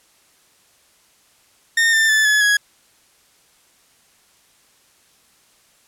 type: tone with pitch steps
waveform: 40% pulse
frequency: 1831 / 1788.1 / 1746.3 / 1705.4 / 1665.5 Hz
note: A#6 / A6 / A6 / G#6 / G#6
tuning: -32 / +27 / -14 / +45 / +4 cents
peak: -12 dBFS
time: 1.77-2.57 s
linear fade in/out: 5 ms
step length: 160 ms
effects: white hiss -56 dBFS RMS until 5.87 s + low-pass 11000 Hz 12 dB/octave